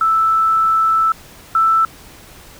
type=tone pair in turn; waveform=sine; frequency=1318.5 / 1324 Hz; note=E6 / E6; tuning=0 / +7 cents; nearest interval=unison; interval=7 cents; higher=second; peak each=-11 / -10 dBFS; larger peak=second; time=0.01-1.12 / 1.55-1.85 s; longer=first; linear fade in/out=2 ms; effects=pink hiss -41 dBFS RMS until 2.59 s